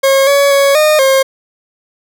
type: tone with pitch steps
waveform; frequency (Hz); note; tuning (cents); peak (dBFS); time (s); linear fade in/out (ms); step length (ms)
40% pulse; 542 / 563 / 557 / 612 / 535; C#5 / C#5 / C#5 / D#5 / C5; -39 / +27 / +8 / -29 / +38; -6; 0.03-1.23; 10; 240
effects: none